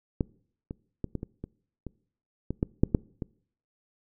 clicks, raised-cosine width 3 ms, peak -12 / -22 / -18 / -18 / -22 / -23 / -23 / -17 / -12 / -6 / -8 / -19 dBFS, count 12, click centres 0.208 / 0.709 / 1.043 / 1.153 / 1.231 / 1.44 / 1.867 / 2.506 / 2.629 / 2.835 / 2.948 / 3.222 s, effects noise-tail reverb RT60 0.6 s tail -24 dB re dry

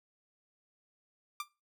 sawtooth tone with exponential decay, 1186 Hz, D6, 17 cents sharp, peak -28 dBFS, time 1.4-1.48 s, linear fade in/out 2 ms, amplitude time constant 16 ms, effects noise-tail reverb RT60 0.3 s tail -22 dB re dry

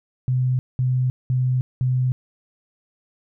sine tone bursts, 127.5 Hz, C3, 44 cents flat, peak -17 dBFS, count 4, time 0.28-2.12 s, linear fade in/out 0 ms, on 310 ms, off 200 ms, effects none

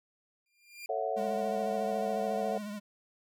sawtooth tone with exponential growth, 2396 Hz, D7, 34 cents sharp, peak -36 dBFS, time 0.46-0.86 s, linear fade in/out 2 ms, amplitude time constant 86 ms
sine chord, F# minor seventh, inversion first, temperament just, 444 / 555 / 666 / 740 Hz, A4 / C#5 / E5 / F#5, +16 / +2 / +18 / 0 cents, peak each -36 / -36 / -35 / -35 dBFS, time 0.89-2.58 s, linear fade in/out 5 ms
square tone with vibrato, 207.7 Hz, G#3, in tune, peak -38 dBFS, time 1.16-2.8 s, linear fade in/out 20 ms, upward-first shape triangle, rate 14 Hz, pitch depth 56 cents each way
effects none

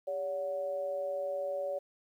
sine tone with amplitude modulation, 568 Hz, C#5, 42 cents sharp, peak -29 dBFS, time 0.07-1.79 s, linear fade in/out 10 ms, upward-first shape sine, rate 168 Hz, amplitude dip 65%, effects 11-bit

